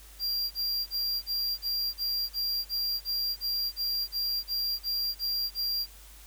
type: tone bursts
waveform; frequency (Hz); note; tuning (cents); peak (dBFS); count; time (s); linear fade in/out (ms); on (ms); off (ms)
square; 4758; D8; +22; -28; 16; 0.19-5.865; 50; 320; 37
effects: added 50 Hz sine -50 dBFS peak until 6.26 s + white hiss -53 dBFS RMS until 6.26 s